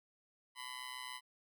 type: tone with amplitude modulation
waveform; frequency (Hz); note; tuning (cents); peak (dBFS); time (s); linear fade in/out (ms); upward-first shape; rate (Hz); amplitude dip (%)
15% pulse; 1006; B5; +32; -34; 0.55-1.21; 50; sine; 127; 80
effects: none